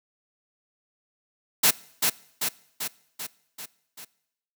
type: noise with echo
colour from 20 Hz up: white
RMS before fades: -18 dBFS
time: 1.63-1.71 s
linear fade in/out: 10 ms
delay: 390 ms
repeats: 6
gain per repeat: -4 dB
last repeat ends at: 4.05 s
effects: noise-tail reverb RT60 0.8 s tail -22 dB re dry + high-pass 150 Hz 12 dB/octave